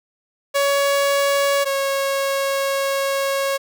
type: tone pair in turn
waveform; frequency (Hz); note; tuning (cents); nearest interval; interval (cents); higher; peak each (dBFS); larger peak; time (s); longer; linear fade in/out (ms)
sawtooth; 561 / 549.1; C#5 / C#5; +21 / -17; unison; 38; first; -12 / -15; first; 0.54-1.65 / 1.65-3.58; second; 20
effects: none